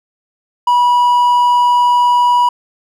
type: tone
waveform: triangle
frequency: 974 Hz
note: B5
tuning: 24 cents flat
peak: -6 dBFS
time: 0.67-2.49 s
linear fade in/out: 5 ms
effects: none